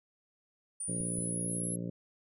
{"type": "exponential sweep", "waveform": "sine", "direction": "up", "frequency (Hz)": [9300, 11070], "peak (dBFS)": -35, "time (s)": [0.8, 1.76], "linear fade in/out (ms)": 5}
{"type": "harmonic tone", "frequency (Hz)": 58.27, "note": "A#1", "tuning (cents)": 0, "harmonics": [2, 3, 4, 5, 6, 7, 8, 9, 10], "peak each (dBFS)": [-42, -37, -46, -44, -52, -48, -56, -48, -54], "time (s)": [0.88, 1.9], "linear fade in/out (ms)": 5}
{"type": "clicks", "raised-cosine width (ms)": 5, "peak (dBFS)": -34, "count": 2, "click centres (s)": [1.008, 1.184]}
{"effects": []}